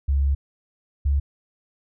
sine tone pair in turn, 69.4 / 70.33 Hz, C#2 / C#2, +3 / +26 cents, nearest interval unison, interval 23 cents, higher second, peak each -17 dBFS, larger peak neither, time 0.08-0.35 / 1.05-1.2 s, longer first, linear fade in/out 10 ms, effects none

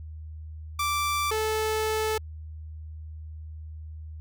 sawtooth tone pair in turn, 1171 / 435.6 Hz, D6 / A4, -5 / -17 cents, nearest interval octave + perfect fourth, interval 1712 cents, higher first, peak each -21 dBFS, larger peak neither, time 0.79-1.31 / 1.31-2.18 s, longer second, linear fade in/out 5 ms, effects added 78 Hz sine -37 dBFS peak until 4.2 s

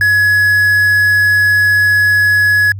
triangle tone with quantisation, 1687 Hz, G#6, 27 cents sharp, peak -6 dBFS, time 0.01-2.72 s, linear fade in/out 2 ms, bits 5, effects added 98 Hz sine -22 dBFS peak until 2.79 s

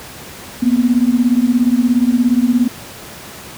sine beating tone pair, 235.6 / 252.6 Hz, A#3 / B3, +19 / +39 cents, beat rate 17 Hz, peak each -13 dBFS, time 0.62-2.68 s, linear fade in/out 10 ms, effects pink hiss -33 dBFS RMS until 3.57 s + high-pass 80 Hz 12 dB/octave

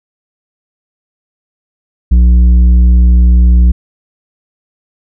sine tone with tanh clipping, 60.4 Hz, B1, 38 cents flat, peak -4 dBFS, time 2.11-3.72 s, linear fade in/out 10 ms, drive 7 dB, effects none

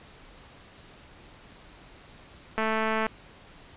click train, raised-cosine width 0.5 ms, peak -13 dBFS, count 108, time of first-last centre 2.58-3.066 s, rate 220 Hz, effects pink hiss -51 dBFS RMS until 3.76 s + resampled to 8000 Hz

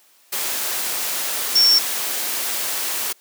sine tone in noise, 5460 Hz, F8, 40 cents flat, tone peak -11 dBFS, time 1.55-1.79 s, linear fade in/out 10 ms, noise white, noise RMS -24 dBFS, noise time 0.32-3.13 s, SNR +10 dB, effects white hiss -55 dBFS RMS until 3.2 s + high-pass 300 Hz 12 dB/octave

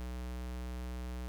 square tone, 61.74 Hz, B1, in tune, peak -39 dBFS, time 0-1.28 s, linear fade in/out 0 ms, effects none

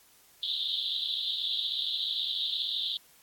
pink band-pass noise, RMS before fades -32 dBFS, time 0.43-2.97 s, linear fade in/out 2 ms, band 3300 to 4000 Hz, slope 96 dB/octave, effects white hiss -60 dBFS RMS until 3.22 s + AAC 64 kbps

